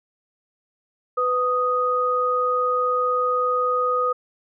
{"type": "tone pair together", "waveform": "sine", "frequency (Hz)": [499.6, 1244.5], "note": ["B4", "D#6"], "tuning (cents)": [20, 0], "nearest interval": "octave + major third", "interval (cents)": 1580, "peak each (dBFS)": [-23, -20], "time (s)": [1.17, 4.13], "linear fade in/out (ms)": 10, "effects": []}